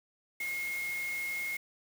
sine tone in noise, 2153 Hz, C7, 49 cents sharp, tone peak -33 dBFS, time 0.4-1.57 s, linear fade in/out 5 ms, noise white, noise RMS -45 dBFS, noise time 0.4-1.57 s, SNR +9 dB, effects none

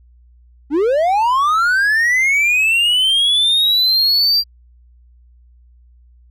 triangle linear sweep, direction up, 265.8 to 4750 Hz, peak -10 dBFS, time 0.7-4.44 s, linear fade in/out 50 ms, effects added 60 Hz sine -45 dBFS peak until 6.3 s

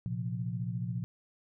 sine chord, Bb suspended second, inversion none, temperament equal with one note detuned, 116.54 / 130.81 / 175.42 Hz, Bb2 / C3 / F3, 0 / 0 / +8 cents, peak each -35 / -38 / -37 dBFS, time 0.06-1.04 s, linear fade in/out 0 ms, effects none

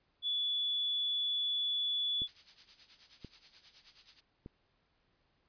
sine tone, 3434 Hz, A7, 43 cents flat, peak -31 dBFS, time 0.22-2.28 s, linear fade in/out 50 ms
clicks, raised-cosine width 3 ms, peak -33 dBFS, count 3, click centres 2.219 / 3.247 / 4.461 s
violet noise with tremolo, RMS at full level -41 dBFS, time 2.26-4.21 s, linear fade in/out 20 ms, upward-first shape sine, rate 9.4 Hz, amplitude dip 75%
effects pink hiss -75 dBFS RMS until 5.48 s + resampled to 11025 Hz

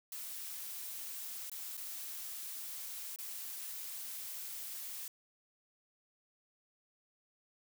blue noise with dropouts, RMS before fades -44 dBFS, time 0.12-5.08 s, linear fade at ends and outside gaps 2 ms, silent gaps 1.498-1.516 / 1.77-1.775 / 3.161-3.187 s, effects none

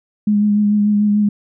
sine tone with vibrato, 207.7 Hz, G#3, in tune, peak -11 dBFS, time 0.27-1.29 s, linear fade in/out 5 ms, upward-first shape sine, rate 6.8 Hz, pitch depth 22 cents each way, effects none

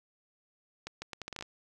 accelerating click train, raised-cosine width 0.2 ms, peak -22 dBFS, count 10, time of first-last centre 0.87-1.425 s, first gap 150 ms, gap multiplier 0.75, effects none

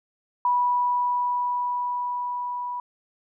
sine tone with level ramp, 980 Hz, B5, 14 cents flat, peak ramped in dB -18 to -28 dBFS, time 0.45-2.8 s, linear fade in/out 2 ms, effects none

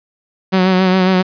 sawtooth tone with vibrato, 186.2 Hz, F#3, 11 cents sharp, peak -6 dBFS, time 0.52-1.23 s, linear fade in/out 20 ms, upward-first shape sine, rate 7.3 Hz, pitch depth 34 cents each way, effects resampled to 11025 Hz + 7-bit

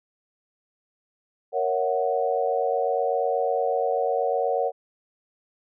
sine chord, F# dominant seventh, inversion first, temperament equal, 466.2 / 554.4 / 659.3 / 740 Hz, A#4 / C#5 / E5 / F#5, 0 / 0 / 0 / 0 cents, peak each -26 / -26 / -31 / -26 dBFS, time 1.52-4.72 s, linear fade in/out 50 ms, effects none

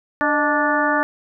harmonic tone with a mistuned harmonic, 292.6 Hz, D4, 6 cents flat, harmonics 1 / 2 / 3 / 4 / 5 / 6, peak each -23 / -23 / -23 / -23 / -23 / -23 dBFS, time 0.21-1.03 s, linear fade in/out 0 ms, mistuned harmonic 2, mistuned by +69 cents, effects none

